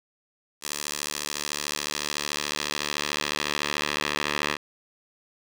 10% pulse tone with band-pass filter sweep, 73.8 Hz, D2, 9 cents sharp, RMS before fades -30 dBFS, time 0.61-4.58 s, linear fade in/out 50 ms, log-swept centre 7800 to 2500 Hz, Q 0.86, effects none

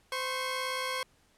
15% pulse tone pair together, 514.9 / 1088 Hz, C5 / C#6, -28 / -33 cents, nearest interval octave + minor second, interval 1295 cents, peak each -28 dBFS, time 0.12-1.03 s, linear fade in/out 2 ms, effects pink hiss -66 dBFS RMS until 1.37 s + low-pass 11000 Hz 12 dB/octave

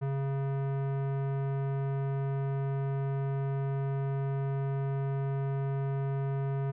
sine tone with tanh clipping, 137.1 Hz, C#3, 19 cents flat, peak -31 dBFS, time 0.01-6.72 s, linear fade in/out 20 ms, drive 18 dB, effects none

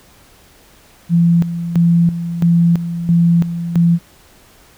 sine tone with tremolo, 170 Hz, F3, 46 cents flat, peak -8 dBFS, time 1.09-3.99 s, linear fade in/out 50 ms, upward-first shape square, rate 1.5 Hz, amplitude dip 70%, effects pink hiss -47 dBFS RMS until 4.77 s

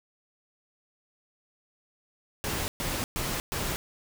pink noise bursts, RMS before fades -31 dBFS, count 4, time 2.44-3.76 s, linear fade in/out 0 ms, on 240 ms, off 120 ms, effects none

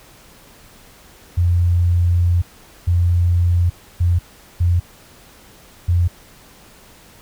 sine tone bursts at uneven times, 87.31 Hz, F2, in tune, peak -12 dBFS, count 5, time 1.37-2.42 / 2.87-3.7 / 4-4.19 / 4.6-4.8 / 5.88-6.08 s, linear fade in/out 10 ms, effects pink hiss -46 dBFS RMS until 7.21 s

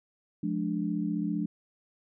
sine chord, D diminished, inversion first, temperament just, 176.2 / 211.4 / 293.7 Hz, F3 / Ab3 / D4, +16 / +31 / 0 cents, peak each -32 dBFS, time 0.43-1.46 s, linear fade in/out 5 ms, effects none

